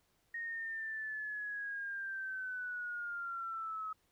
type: linear sweep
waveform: sine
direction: down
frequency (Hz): 1864.7 to 1275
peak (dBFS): -38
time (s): 0.34-3.93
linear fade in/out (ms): 5
effects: pink hiss -75 dBFS RMS until 4.11 s